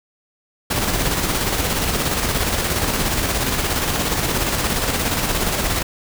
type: noise with tremolo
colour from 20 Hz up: pink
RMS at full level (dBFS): -19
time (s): 0.7-5.83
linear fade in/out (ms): 10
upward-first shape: square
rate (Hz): 17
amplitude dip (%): 35
effects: none